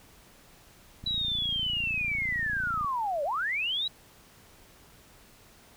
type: click train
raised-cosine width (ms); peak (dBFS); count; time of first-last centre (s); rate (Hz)
5; -29; 53; 1.04-2.846; 28.8
type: linear two-way sweep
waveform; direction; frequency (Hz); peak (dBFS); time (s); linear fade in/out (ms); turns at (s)
sine; down then up; 3951 to 547 to 3951; -27; 1.06-3.88; 5; 3.24
effects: pink hiss -56 dBFS RMS until 5.76 s